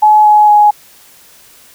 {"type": "tone with pitch steps", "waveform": "sine", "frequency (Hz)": [851, 843.2, 835.4], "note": ["G#5", "G#5", "G#5"], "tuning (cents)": [42, 26, 10], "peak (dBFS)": -3, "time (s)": [0.02, 0.71], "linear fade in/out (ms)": 10, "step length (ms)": 230, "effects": ["white hiss -42 dBFS RMS until 1.74 s"]}